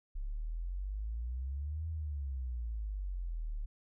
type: exponential two-way sweep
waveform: sine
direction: up then down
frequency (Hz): 33.58 to 81.9 to 35.69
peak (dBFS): -35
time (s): 0.15-3.66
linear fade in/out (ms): 10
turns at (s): 1.88
effects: none